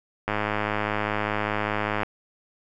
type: click train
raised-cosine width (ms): 0.5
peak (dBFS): -10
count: 185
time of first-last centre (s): 0.28-2.032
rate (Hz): 105
effects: none